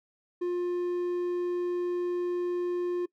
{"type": "tone", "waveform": "triangle", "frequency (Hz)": 353.8, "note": "F4", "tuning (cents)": 23, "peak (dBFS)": -25, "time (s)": [0.41, 3.06], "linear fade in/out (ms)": 10, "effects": ["noise-tail reverb RT60 0.1 s tail -22 dB re dry"]}